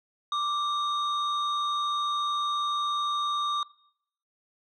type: tone pair together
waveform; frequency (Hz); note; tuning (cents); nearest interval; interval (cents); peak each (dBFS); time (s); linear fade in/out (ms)
sine; 1174.7 / 3713; D6 / A#7; 0 / -8; octave + minor sixth; 1992; -25 / -30; 0.32-3.63; 2
effects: noise-tail reverb RT60 0.7 s tail -22 dB re dry + tanh soft clip ceiling -22 dBFS